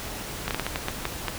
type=slowing click train; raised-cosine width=0.3 ms; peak=-10 dBFS; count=9; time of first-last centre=0.48-1.283 s; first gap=28 ms; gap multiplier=1.35; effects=pink hiss -35 dBFS RMS until 1.38 s